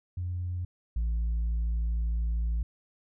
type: tone pair in turn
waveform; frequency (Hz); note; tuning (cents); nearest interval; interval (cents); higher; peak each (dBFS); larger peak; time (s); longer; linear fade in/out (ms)
sine; 89.1 / 56.52; F2 / A1; +35 / +47; minor sixth; 788; first; -29 / -23; second; 0.17-0.65 / 0.96-2.63; second; 5
effects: tanh soft clip ceiling -25 dBFS